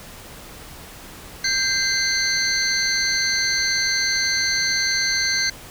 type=tone cluster; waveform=sine; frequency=1579 / 2066 / 4139 / 4479 / 6150 Hz; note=G6 / C7 / C8 / C#8 / G8; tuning=+12 / -22 / -20 / +17 / -34 cents; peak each=-25 dBFS; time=1.44-5.5 s; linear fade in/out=5 ms; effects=pink hiss -40 dBFS RMS until 5.7 s